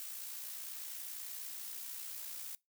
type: noise with amplitude modulation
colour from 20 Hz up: blue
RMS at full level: -43 dBFS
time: 0-2.55 s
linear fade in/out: 0 ms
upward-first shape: sine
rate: 60.2 Hz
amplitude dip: 40%
effects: noise-tail reverb RT60 0.2 s tail -23 dB re dry